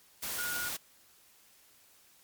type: tone in noise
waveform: sine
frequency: 1439 Hz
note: F#6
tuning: 49 cents flat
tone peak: -35 dBFS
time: 0.38-0.69 s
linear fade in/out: 10 ms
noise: white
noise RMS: -37 dBFS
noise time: 0.22-0.77 s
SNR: -1 dB
effects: white hiss -62 dBFS RMS until 2.23 s + MP3 96 kbps